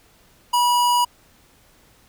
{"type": "tone", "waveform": "square", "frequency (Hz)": 971, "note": "B5", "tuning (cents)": -30, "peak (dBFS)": -16, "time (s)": [0.53, 1.05], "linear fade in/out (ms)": 10, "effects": ["pink hiss -55 dBFS RMS until 2.08 s"]}